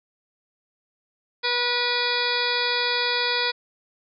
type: harmonic tone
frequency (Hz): 486.4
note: B4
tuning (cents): -26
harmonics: 1 / 2 / 3 / 4 / 5 / 7 / 8 / 9 / 10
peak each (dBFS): -30 / -30 / -30 / -30 / -30 / -30 / -30 / -30 / -30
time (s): 1.43-3.52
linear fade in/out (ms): 20
effects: none